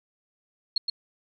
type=tone with echo; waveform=sine; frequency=4278 Hz; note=C8; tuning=38 cents sharp; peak=-20 dBFS; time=0.76-0.78 s; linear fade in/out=5 ms; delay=120 ms; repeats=1; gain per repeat=-4 dB; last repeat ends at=0.9 s; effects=none